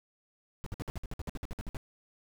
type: noise bursts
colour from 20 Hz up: brown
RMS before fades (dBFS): -36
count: 15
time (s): 0.64-1.769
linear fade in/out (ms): 0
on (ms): 23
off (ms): 56
effects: none